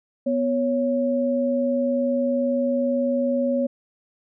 sine tone pair together, 247.1 / 554.7 Hz, B3 / C#5, +1 / +1 cents, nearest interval octave + major second, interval 1400 cents, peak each -22 dBFS, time 0.26-3.67 s, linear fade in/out 10 ms, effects none

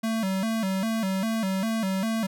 square tone with vibrato, 206.7 Hz, G#3, 8 cents flat, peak -25 dBFS, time 0.03-2.27 s, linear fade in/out 10 ms, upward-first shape square, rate 2.5 Hz, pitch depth 140 cents each way, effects none

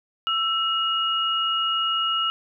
sine tone pair together, 1330 / 2876 Hz, E6 / F#7, +15 / -50 cents, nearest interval octave + minor second, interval 1335 cents, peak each -24 / -23 dBFS, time 0.27-2.3 s, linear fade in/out 0 ms, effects none

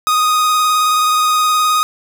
45% pulse tone with vibrato, 1244.5 Hz, D#6, in tune, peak -11 dBFS, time 0.07-1.83 s, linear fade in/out 0 ms, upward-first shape square, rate 19 Hz, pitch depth 13 cents each way, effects none

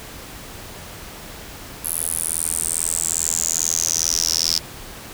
sawtooth tone with high-pass filter sweep, 82.41 Hz, E2, in tune, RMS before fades -22 dBFS, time 1.84-4.59 s, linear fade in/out 10 ms, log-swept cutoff 11000 to 5100 Hz, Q 8.3, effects pink hiss -37 dBFS RMS until 5.13 s

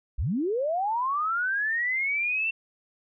sine linear sweep, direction up, 38.89 to 2708 Hz, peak -24 dBFS, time 0.18-2.51 s, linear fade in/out 10 ms, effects none

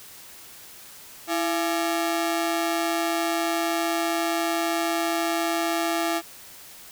sawtooth ring-modulated tone, 507 Hz, B4, 45 cents sharp, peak -16 dBFS, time 1.27-6.22 s, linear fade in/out 50 ms, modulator 176 Hz, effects white hiss -45 dBFS RMS until 6.91 s

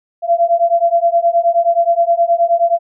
sine beating tone pair, 677 / 686.5 Hz, E5 / F5, +46 / -30 cents, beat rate 9.5 Hz, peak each -13 dBFS, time 0.22-2.79 s, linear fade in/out 50 ms, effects none

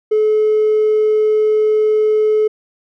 sine tone with hard clipping, 429.5 Hz, A4, 42 cents flat, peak -11 dBFS, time 0.11-2.48 s, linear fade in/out 10 ms, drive 1 dB, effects none

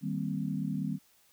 sine chord, C minor seventh, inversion first, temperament equal with one note detuned, 155.56 / 196 / 231.9 / 261.6 Hz, Eb3 / G3 / Bb3 / C4, 0 / 0 / -9 / 0 cents, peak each -35 / -34 / -39 / -37 dBFS, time 0.01-0.99 s, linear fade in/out 50 ms, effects white hiss -65 dBFS RMS until 1.32 s

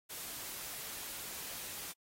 white noise, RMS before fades -44 dBFS, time 0.09-1.93 s, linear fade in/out 20 ms, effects AAC 48 kbps

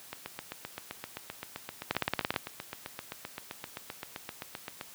two click trains, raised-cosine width 0.3 ms, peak -11 / -21 dBFS, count 9 / 37, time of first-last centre 1.91-2.362 / 0.13-4.811 s, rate 17.7 / 7.69 Hz, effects white hiss -51 dBFS RMS until 4.94 s + high-pass 80 Hz 12 dB/octave

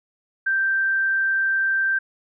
sine tone, 1568 Hz, G6, in tune, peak -18 dBFS, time 0.46-1.99 s, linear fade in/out 10 ms, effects none

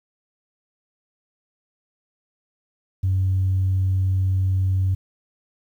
sine tone, 94.4 Hz, F#2, 35 cents sharp, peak -16 dBFS, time 3.03-4.95 s, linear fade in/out 10 ms, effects tanh soft clip ceiling -14 dBFS + 9-bit

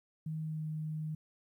sine tone with pitch glide, 157.3 to 155.31 Hz, D#3 to D#3, +19 to -3 cents, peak -35 dBFS, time 0.26-1.15 s, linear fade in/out 5 ms, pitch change -22 cents, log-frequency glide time 0.4-0.65 s, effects 12-bit

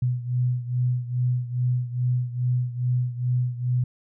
sine beating tone pair, 123.6 / 126 Hz, B2 / B2, +2 / +35 cents, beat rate 2.4 Hz, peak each -23 / -27 dBFS, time 0.02-3.84 s, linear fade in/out 5 ms, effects none

